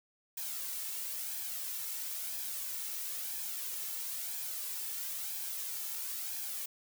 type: noise with flanger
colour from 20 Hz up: blue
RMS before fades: -39 dBFS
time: 0.37-6.66 s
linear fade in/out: 5 ms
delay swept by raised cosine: 1.2 to 2.3 ms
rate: 1 Hz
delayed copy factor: +0.5
effects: none